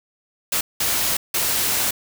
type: noise bursts at uneven times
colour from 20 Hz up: white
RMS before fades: -21 dBFS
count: 3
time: 0.52-0.61 / 0.8-1.17 / 1.34-1.91 s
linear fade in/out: 5 ms
effects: none